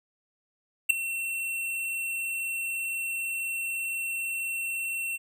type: tone with ADSR envelope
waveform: square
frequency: 2711 Hz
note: E7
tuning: 48 cents sharp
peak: -14 dBFS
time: 0.89-5.18 s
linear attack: 14 ms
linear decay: 4 ms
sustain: -16 dB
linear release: 28 ms
effects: none